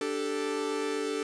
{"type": "chord", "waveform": "45% pulse", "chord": "D suspended fourth", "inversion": "none", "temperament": "equal", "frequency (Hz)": [293.7, 392, 440], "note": ["D4", "G4", "A4"], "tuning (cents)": [0, 0, 0], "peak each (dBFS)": [-35, -35, -32], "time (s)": [0.01, 1.23], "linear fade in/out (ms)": 2, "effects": ["resampled to 22050 Hz"]}